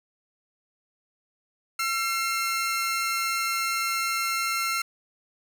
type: tone pair together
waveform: sawtooth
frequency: 1351.4 / 2130 Hz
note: E6 / C7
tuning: +43 / +30 cents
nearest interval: minor sixth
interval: 787 cents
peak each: -23 / -26 dBFS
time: 1.79-4.82 s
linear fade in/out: 5 ms
effects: none